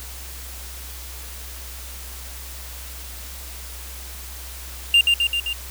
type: tone with echo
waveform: triangle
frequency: 2795 Hz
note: F7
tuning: 1 cent sharp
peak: -9 dBFS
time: 4.94-5.01 s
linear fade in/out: 2 ms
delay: 130 ms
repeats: 4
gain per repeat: -3 dB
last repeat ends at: 5.53 s
effects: added 63 Hz sine -36 dBFS peak until 5.7 s + white hiss -38 dBFS RMS until 5.7 s